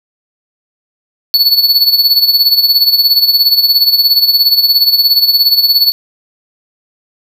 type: tone with tremolo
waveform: square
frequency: 4435 Hz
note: C#8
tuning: in tune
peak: -4 dBFS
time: 1.34-5.92 s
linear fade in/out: 0 ms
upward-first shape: sine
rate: 17 Hz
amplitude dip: 70%
effects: none